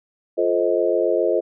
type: chord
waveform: sine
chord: F dominant seventh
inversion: none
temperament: just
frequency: 349.2 / 436.5 / 523.8 / 628.6 Hz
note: F4 / A4 / C5 / Eb5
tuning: 0 / -14 / +2 / +18 cents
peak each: -22 dBFS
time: 0.37-1.41 s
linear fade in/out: 20 ms
effects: none